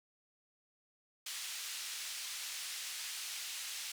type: band-pass noise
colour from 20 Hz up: pink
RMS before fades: -43 dBFS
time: 1.26-3.92 s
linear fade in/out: 5 ms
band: 2800 to 10000 Hz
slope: 12 dB/octave
effects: none

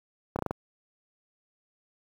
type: slowing click train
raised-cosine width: 1 ms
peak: -15 dBFS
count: 5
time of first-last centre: 0.36-0.509 s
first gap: 29 ms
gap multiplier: 1.17
effects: high-pass 60 Hz 12 dB/octave + 8-bit

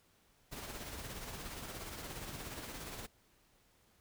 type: noise with tremolo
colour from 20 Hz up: pink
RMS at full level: -44 dBFS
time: 0.51-3.07 s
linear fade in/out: 20 ms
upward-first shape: sine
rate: 17 Hz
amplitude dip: 40%
effects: pink hiss -70 dBFS RMS until 4 s

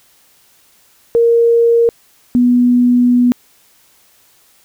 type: tone pair in turn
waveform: sine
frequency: 466.2 / 245.1 Hz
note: A#4 / B3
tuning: 0 / -13 cents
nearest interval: major seventh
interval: 1113 cents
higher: first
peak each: -7 dBFS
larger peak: neither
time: 1.15-1.89 / 2.35-3.32 s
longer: second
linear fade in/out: 0 ms
effects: white hiss -51 dBFS RMS until 4.64 s

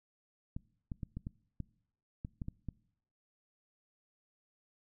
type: clicks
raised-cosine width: 5 ms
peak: -27 dBFS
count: 10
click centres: 0.565 / 0.918 / 1.032 / 1.17 / 1.269 / 1.603 / 2.249 / 2.418 / 2.484 / 2.687 s
effects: noise-tail reverb RT60 0.7 s tail -23 dB re dry

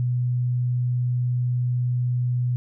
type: tone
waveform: sine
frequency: 123.47 Hz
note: B2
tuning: in tune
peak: -20 dBFS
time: 0-2.56 s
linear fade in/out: 0 ms
effects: none

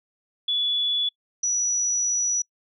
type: tone pair in turn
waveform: sine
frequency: 3426 / 5878 Hz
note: A7 / F#8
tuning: -47 / -12 cents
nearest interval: major sixth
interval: 935 cents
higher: second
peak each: -21 dBFS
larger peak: neither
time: 0.48-1.09 / 1.43-2.42 s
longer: second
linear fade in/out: 5 ms
effects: noise-tail reverb RT60 0.1 s tail -26 dB re dry

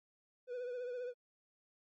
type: tone with vibrato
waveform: triangle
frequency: 493.9 Hz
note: B4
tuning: in tune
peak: -37 dBFS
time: 0.47-1.14 s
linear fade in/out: 50 ms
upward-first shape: triangle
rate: 15 Hz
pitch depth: 56 cents each way
effects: MP3 32 kbps

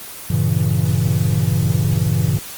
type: chord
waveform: triangle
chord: G diminished seventh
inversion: none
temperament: equal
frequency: 98 / 116.54 / 138.59 / 164.81 Hz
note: G2 / Bb2 / Db3 / Fb3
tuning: 0 / 0 / 0 / 0 cents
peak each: -18 dBFS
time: 0.3-2.39 s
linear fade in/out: 5 ms
effects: white hiss -33 dBFS RMS until 2.57 s + Opus 24 kbps

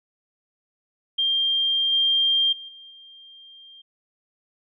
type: tone with level steps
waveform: sine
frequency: 3190 Hz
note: G7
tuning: 30 cents sharp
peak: -19 / -17 / -36 / -42 / -44 dBFS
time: 1.18-3.82 s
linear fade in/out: 10 ms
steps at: 1.92 / 2.52 / 2.68 / 2.9 s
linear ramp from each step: 10 ms
effects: none

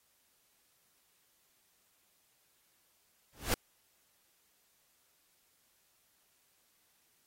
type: noise with exponential growth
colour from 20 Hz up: pink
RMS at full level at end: -27 dBFS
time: 3.33-3.54 s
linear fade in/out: 1 ms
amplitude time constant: 44 ms
effects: white hiss -72 dBFS RMS until 7.26 s + AAC 48 kbps

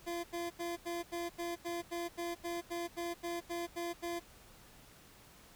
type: tone bursts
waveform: 25% pulse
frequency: 343.1 Hz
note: F4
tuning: 31 cents flat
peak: -33 dBFS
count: 16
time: 0.06-4.2 s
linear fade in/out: 20 ms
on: 180 ms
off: 84 ms
effects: pink hiss -59 dBFS RMS until 5.55 s

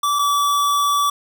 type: tone pair in turn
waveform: square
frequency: 1159 / 1151.7 Hz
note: D6 / D6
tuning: -23 / -34 cents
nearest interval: unison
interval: 11 cents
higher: first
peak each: -17 / -16 dBFS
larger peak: second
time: 0.03-0.19 / 0.19-1.1 s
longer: second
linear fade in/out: 5 ms
effects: none

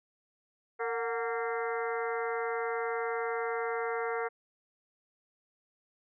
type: harmonic tone with a mistuned harmonic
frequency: 230 Hz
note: A#3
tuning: 23 cents flat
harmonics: 2 / 3 / 4 / 5 / 6 / 7 / 8 / 9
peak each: -33 / -39 / -41 / -42 / -39 / -44 / -44 / -44 dBFS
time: 0.79-4.29 s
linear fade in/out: 20 ms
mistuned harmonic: 3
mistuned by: +96 cents
effects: none

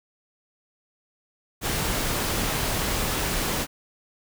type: noise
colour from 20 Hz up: pink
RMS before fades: -26 dBFS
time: 1.61-3.67 s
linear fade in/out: 50 ms
effects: none

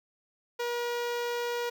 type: tone with notch filter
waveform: sawtooth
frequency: 478.9 Hz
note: A#4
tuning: 47 cents sharp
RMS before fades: -32 dBFS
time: 0.59-1.7 s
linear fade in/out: 10 ms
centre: 9900 Hz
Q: 1
effects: none

